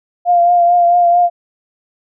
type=tone with vibrato; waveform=sine; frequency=698.5 Hz; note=F5; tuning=in tune; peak=-7 dBFS; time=0.25-1.3 s; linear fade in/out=50 ms; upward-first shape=triangle; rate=4.5 Hz; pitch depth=31 cents each way; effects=none